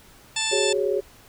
harmonic tone, 882 Hz, A5, 4 cents sharp, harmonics 1 / 2 / 3 / 4 / 5 / 6 / 8 / 9 / 10, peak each -34 / -35 / -29 / -28 / -33 / -33 / -30 / -35 / -36 dBFS, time 0.36-0.73 s, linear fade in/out 5 ms
sine chord, F# suspended second, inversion none, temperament equal with one note detuned, 376.2 / 415.3 / 554.4 Hz, F#4 / G#4 / C#5, +29 / 0 / 0 cents, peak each -25 / -24 / -26 dBFS, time 0.51-1.01 s, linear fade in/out 20 ms
effects pink hiss -51 dBFS RMS until 1.28 s

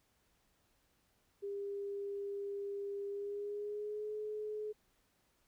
sine tone with pitch glide, 401.3 to 425.2 Hz, G4 to G#4, +41 to +41 cents, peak -38 dBFS, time 1.42-4.73 s, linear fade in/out 20 ms, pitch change +100 cents, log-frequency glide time 3.08-4.12 s, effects pink hiss -75 dBFS RMS until 5.47 s

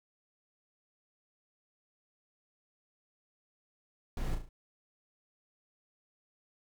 brown noise with echo, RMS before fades -34 dBFS, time 4.17-4.35 s, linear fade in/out 2 ms, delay 35 ms, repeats 4, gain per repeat -6 dB, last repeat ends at 4.49 s, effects none

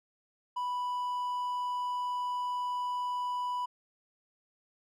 triangle tone, 987.8 Hz, B5, in tune, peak -29 dBFS, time 0.56-3.66 s, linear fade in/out 10 ms, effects none

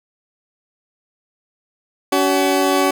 20% pulse tone pair together, 283.2 / 378 Hz, C#4 / F#4, +37 / +37 cents, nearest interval perfect fourth, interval 500 cents, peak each -12 dBFS, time 2.12-2.91 s, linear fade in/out 5 ms, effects none

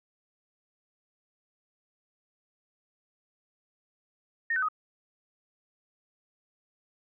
sine tone with pitch steps, 1839 / 1519.8 / 1256.1 Hz, A#6 / F#6 / D#6, -24 / +46 / +16 cents, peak -25 dBFS, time 4.5-4.686 s, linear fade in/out 5 ms, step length 62 ms, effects none

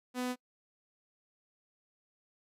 sawtooth tone, 250 Hz, B3, 21 cents sharp, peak -29 dBFS, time 0.14-0.36 s, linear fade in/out 50 ms, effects noise-tail reverb RT60 0.1 s tail -26 dB re dry + resampled to 32000 Hz

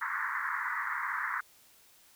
white band-pass noise, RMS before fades -34 dBFS, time 0.01-1.41 s, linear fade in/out 10 ms, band 940 to 2000 Hz, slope 96 dB/octave, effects white hiss -61 dBFS RMS until 2.15 s

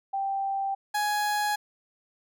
sine / 30% pulse tone pair in turn, 784 / 834.2 Hz, G5 / G#5, 0 / +7 cents, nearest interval minor second, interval 107 cents, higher second, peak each -26 / -22 dBFS, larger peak second, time 0.13-0.75 / 0.94-1.56 s, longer neither, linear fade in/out 10 ms, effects none

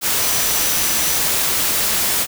sine tone in noise, 5920 Hz, F#8, in tune, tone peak -26 dBFS, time 0.18-1.21 s, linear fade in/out 50 ms, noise white, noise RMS -18 dBFS, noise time 0.01-2.27 s, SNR -11 dB, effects none

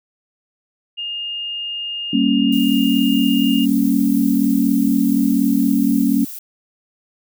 sine tone, 2830 Hz, F7, 22 cents sharp, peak -23 dBFS, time 0.97-3.66 s, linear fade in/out 20 ms
sine chord, G diminished, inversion none, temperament equal, 196 / 233.1 / 277.2 Hz, G3 / Bb3 / Db4, 0 / 0 / 0 cents, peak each -20 / -17 / -16 dBFS, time 2.13-6.25 s, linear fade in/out 5 ms
violet noise, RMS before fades -32 dBFS, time 2.52-6.39 s, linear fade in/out 5 ms
effects none

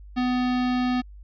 square tone, 250 Hz, B3, 21 cents sharp, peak -22 dBFS, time 0.16-1.02 s, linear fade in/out 20 ms, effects added 50 Hz sine -41 dBFS peak until 1.23 s + resampled to 11025 Hz

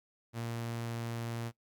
sawtooth tone, 116.54 Hz, A#2, in tune, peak -32 dBFS, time 0.33-1.52 s, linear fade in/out 50 ms, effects noise-tail reverb RT60 0.1 s tail -20 dB re dry + Opus 48 kbps

